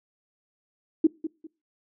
sine tone with echo, 319.4 Hz, D#4, 45 cents sharp, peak -14 dBFS, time 1.04-1.07 s, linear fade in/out 5 ms, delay 200 ms, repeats 2, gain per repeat -12 dB, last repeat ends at 1.47 s, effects noise-tail reverb RT60 0.3 s tail -24 dB re dry

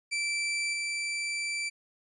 sawtooth tone with level steps, 2333 Hz, D7, 12 cents flat, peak -25 / -27 dBFS, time 0.11-1.7 s, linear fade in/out 20 ms, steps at 0.73 s, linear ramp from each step 5 ms, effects resampled to 24000 Hz

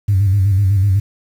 sine tone with vibrato, 98 Hz, G2, in tune, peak -9 dBFS, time 0.08-1 s, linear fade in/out 10 ms, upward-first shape square, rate 8 Hz, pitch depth 71 cents each way, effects tanh soft clip ceiling -6 dBFS + 7-bit

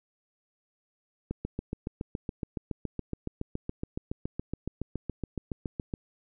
click train, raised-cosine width 3 ms, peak -19 dBFS, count 34, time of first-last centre 1.31-5.938 s, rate 7.13 Hz, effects none

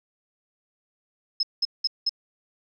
sine tone bursts, 5170 Hz, E8, 34 cents flat, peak -20 dBFS, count 4, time 1.4-2.094 s, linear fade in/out 5 ms, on 31 ms, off 190 ms, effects none

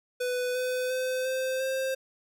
square tone with pitch steps, 497.3 / 504.8 / 512.5 / 520.2 / 528.1 Hz, B4 / B4 / C5 / C5 / C5, +12 / +38 / -36 / -10 / +16 cents, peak -28 dBFS, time 0.2-1.95 s, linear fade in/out 10 ms, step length 350 ms, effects none

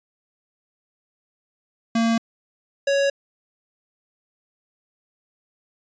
square tone pair in turn, 228.6 / 557.1 Hz, A#3 / C#5, -34 / +9 cents, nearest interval octave + minor third, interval 1543 cents, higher second, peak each -18 dBFS, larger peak neither, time 1.95-2.18 / 2.87-3.1 s, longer neither, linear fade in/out 5 ms, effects resampled to 16000 Hz

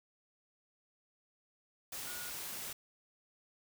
sine tone in noise, 1444 Hz, F#6, 43 cents flat, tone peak -49 dBFS, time 2.07-2.3 s, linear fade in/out 5 ms, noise white, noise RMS -43 dBFS, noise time 1.92-2.73 s, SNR -9 dB, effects none

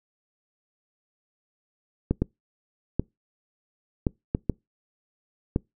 clicks, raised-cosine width 3 ms, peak -9 dBFS, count 7, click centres 2.11 / 2.22 / 2.996 / 4.068 / 4.349 / 4.497 / 5.561 s, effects noise-tail reverb RT60 0.2 s tail -26 dB re dry

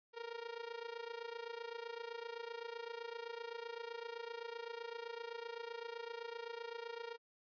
sawtooth tone with amplitude modulation, 466.2 Hz, A#4, in tune, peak -37 dBFS, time 0.13-7.18 s, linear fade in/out 50 ms, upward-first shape sine, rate 27.8 Hz, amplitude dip 80%, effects resampled to 11025 Hz

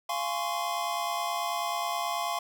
square chord, Db major seventh, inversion first, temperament just, 693 / 831.5 / 1039.4 / 1108.7 Hz, F5 / Ab5 / C6 / Db6, -14 / +2 / -12 / 0 cents, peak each -34 / -37 / -35 / -36 dBFS, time 0.09-2.39 s, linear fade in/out 5 ms, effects none

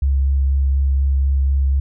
sine tone with vibrato, 68.2 Hz, C#2, 28 cents flat, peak -13 dBFS, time 0.02-1.8 s, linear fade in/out 5 ms, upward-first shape sine, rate 4.1 Hz, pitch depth 13 cents each way, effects none

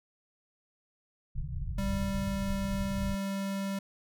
pink low-pass noise, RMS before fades -35 dBFS, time 1.35-3.15 s, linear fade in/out 5 ms, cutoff 160 Hz, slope 96 dB/octave
square tone, 196 Hz, G3, in tune, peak -32 dBFS, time 1.78-3.79 s, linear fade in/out 5 ms
effects none

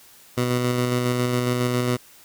15% pulse tone with tremolo, 123.47 Hz, B2, in tune, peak -13 dBFS, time 0.37-1.97 s, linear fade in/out 10 ms, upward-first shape square, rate 7.3 Hz, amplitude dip 25%, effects white hiss -50 dBFS RMS until 2.24 s

